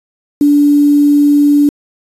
sine tone with quantisation, 290 Hz, D4, 22 cents flat, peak -5 dBFS, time 0.41-1.69 s, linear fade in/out 2 ms, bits 5, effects resampled to 32000 Hz

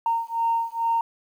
sine beating tone pair, 919 / 921.3 Hz, A#5 / A#5, -25 / -21 cents, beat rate 2.3 Hz, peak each -24 dBFS, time 0.06-1.01 s, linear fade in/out 2 ms, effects tanh soft clip ceiling -14 dBFS + 9-bit

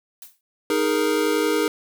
blue noise with exponential decay, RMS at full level -36 dBFS, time 0.22-0.41 s, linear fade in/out 2 ms, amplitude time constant 40 ms
square chord, D# suspended fourth, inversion none, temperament equal, 311.1 / 415.3 / 466.2 Hz, D#4 / G#4 / A#4, 0 / 0 / 0 cents, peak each -24 dBFS, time 0.7-1.68 s, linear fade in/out 2 ms
effects none

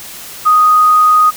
sine tone, 1244.5 Hz, D#6, in tune, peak -5 dBFS, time 0.45-1.31 s, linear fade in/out 20 ms, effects white hiss -30 dBFS RMS until 1.36 s

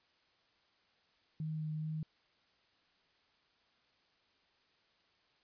sine tone with vibrato, 155.56 Hz, D#3, in tune, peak -36 dBFS, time 1.4-2.03 s, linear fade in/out 2 ms, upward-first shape sine, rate 2.4 Hz, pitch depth 12 cents each way, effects white hiss -72 dBFS RMS until 5.43 s + resampled to 11025 Hz

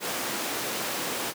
pink high-pass noise, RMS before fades -31 dBFS, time 0-1.34 s, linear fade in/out 50 ms, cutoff 280 Hz, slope 12 dB/octave, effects none

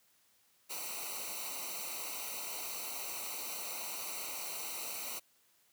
white noise with comb filter, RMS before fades -41 dBFS, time 0.69-5.2 s, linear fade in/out 20 ms, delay 0.59 ms, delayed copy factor -0.95, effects white hiss -70 dBFS RMS until 5.72 s + high-pass 80 Hz 12 dB/octave

